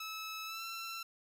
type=tone with pitch glide; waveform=15% pulse; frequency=1300 to 1345.8 Hz; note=E6 to E6; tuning=-24 to +35 cents; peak=-34 dBFS; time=0-1.03 s; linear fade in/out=5 ms; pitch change=+59 cents; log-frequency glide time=0.45-0.63 s; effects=none